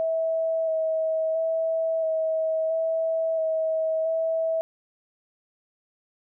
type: tone with vibrato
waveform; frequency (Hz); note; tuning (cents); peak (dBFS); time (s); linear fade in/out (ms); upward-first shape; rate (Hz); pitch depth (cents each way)
sine; 645; E5; -38; -22; 0-4.61; 0; square; 0.74; 13
effects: none